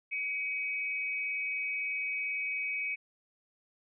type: tone pair together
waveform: sine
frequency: 2259 / 2536 Hz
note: C#7 / D#7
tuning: +32 / +32 cents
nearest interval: major second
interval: 200 cents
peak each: -33 / -36 dBFS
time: 0.11-2.96 s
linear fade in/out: 20 ms
effects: none